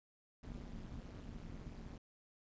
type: noise with amplitude modulation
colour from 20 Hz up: brown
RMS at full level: -45 dBFS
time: 0.43-1.98 s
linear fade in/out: 5 ms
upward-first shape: sine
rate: 194 Hz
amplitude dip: 100%
effects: resampled to 16000 Hz